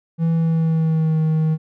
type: tone with pitch glide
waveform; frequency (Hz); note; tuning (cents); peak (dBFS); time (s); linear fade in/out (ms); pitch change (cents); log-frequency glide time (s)
triangle; 164.81 to 157.73; E3 to D#3; 0 to +24; -13; 0.18-1.58; 50; -76; 0.32-1.2
effects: none